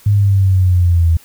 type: linear sweep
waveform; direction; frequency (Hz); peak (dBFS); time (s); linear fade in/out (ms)
sine; down; 103.83 to 81.3; -8; 0.06-1.17; 5
effects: white hiss -45 dBFS RMS until 1.24 s